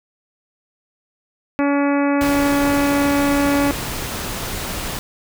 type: harmonic tone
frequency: 283.6 Hz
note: C#4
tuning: 40 cents sharp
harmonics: 1 / 2 / 3 / 4 / 5 / 6 / 7 / 8 / 9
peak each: -16 / -22 / -26 / -28 / -30 / -32 / -33 / -34 / -35 dBFS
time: 1.59-3.71 s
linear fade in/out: 0 ms
type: noise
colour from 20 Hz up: pink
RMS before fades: -26 dBFS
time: 2.21-4.99 s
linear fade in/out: 0 ms
effects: none